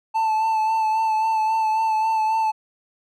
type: tone with vibrato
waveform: triangle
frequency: 880 Hz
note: A5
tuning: in tune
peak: -16 dBFS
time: 0.14-2.52 s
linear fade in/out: 20 ms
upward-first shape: sine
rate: 3.7 Hz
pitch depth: 25 cents each way
effects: none